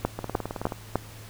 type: two click trains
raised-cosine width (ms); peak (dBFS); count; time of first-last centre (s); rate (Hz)
1; -9 / -17; 4 / 11; 0.05-0.956 / 0.19-0.722; 3.31 / 18.8
effects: added 108 Hz sine -44 dBFS peak until 1.29 s + pink hiss -47 dBFS RMS until 1.29 s